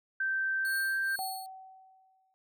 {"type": "tone with pitch glide", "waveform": "sine", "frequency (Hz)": [1558, 1574.3], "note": ["G6", "G6"], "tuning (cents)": [-11, 7], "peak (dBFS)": -28, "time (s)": [0.2, 1.16], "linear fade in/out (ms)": 5, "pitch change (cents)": 18, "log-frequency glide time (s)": [0.6, 0.73]}
{"type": "tone with tremolo", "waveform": "15% pulse", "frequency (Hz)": 4374, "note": "C#8", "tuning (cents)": -24, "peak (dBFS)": -30, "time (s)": [0.65, 1.46], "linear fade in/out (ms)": 0, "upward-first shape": "triangle", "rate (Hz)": 2.1, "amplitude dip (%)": 90}
{"type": "tone with exponential decay", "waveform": "sine", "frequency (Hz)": 759, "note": "F#5", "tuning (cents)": 44, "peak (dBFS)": -32, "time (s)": [1.19, 2.34], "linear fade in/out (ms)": 0, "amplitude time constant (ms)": 250}
{"effects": []}